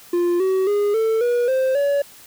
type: tone with pitch steps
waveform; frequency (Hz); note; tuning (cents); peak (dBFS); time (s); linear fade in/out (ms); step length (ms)
triangle; 349.2 / 378.6 / 410.5 / 445.1 / 482.6 / 523.2 / 567.3; F4 / F#4 / G#4 / A4 / B4 / C5 / C#5; 0 / +40 / -20 / +20 / -40 / 0 / +40; -14; 0.13-2.02; 5; 270
effects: white hiss -45 dBFS RMS until 2.26 s